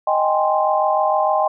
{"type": "chord", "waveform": "sine", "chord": "Ab major seventh", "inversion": "second", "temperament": "equal", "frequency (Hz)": [622.3, 784, 830.6, 1046.5], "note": ["Eb5", "G5", "Ab5", "C6"], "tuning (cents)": [0, 0, 0, 0], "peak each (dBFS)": [-19, -19, -23, -21], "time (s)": [0.07, 1.48], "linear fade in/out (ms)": 5, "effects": []}